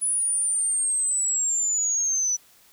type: linear sweep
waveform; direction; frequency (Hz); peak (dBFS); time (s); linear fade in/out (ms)
sine; down; 9956 to 5900; -21; 0.01-2.37; 20
effects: white hiss -56 dBFS RMS until 2.72 s